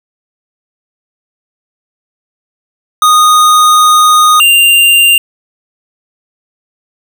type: tone pair in turn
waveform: square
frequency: 1237 / 2787 Hz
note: D#6 / F7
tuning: -10 / -4 cents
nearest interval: octave + major second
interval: 1406 cents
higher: second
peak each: -4 dBFS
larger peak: neither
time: 3.02-4.4 / 4.4-5.18 s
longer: first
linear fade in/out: 2 ms
effects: none